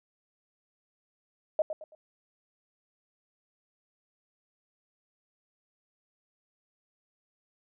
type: tone with echo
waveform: sine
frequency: 621 Hz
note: D#5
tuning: 3 cents flat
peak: -21 dBFS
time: 1.59-1.62 s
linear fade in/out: 2 ms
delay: 110 ms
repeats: 3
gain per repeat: -10 dB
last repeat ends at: 1.95 s
effects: none